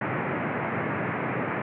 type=band-pass noise; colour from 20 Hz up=pink; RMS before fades=-29 dBFS; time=0.01-1.62 s; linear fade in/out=5 ms; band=110 to 2300 Hz; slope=48 dB/octave; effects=none